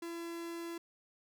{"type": "tone", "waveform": "45% pulse", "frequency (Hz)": 337.6, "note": "E4", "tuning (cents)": 41, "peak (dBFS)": -40, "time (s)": [0.02, 0.78], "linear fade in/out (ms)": 5, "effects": []}